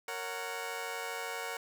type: chord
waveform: 15% pulse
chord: F# major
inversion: first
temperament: just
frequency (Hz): 462.5 / 555 / 740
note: A#4 / C#5 / F#5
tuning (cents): -14 / +2 / 0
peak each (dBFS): -34 / -37 / -35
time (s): 0.08-1.57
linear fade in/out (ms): 2
effects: none